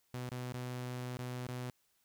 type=tone with dropouts; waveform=sawtooth; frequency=124.9 Hz; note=B2; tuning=20 cents sharp; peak=-35 dBFS; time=0.14-1.7 s; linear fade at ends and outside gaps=0 ms; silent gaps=0.291-0.317 / 0.523-0.541 / 1.17-1.189 / 1.468-1.488 s; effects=white hiss -75 dBFS RMS until 2.04 s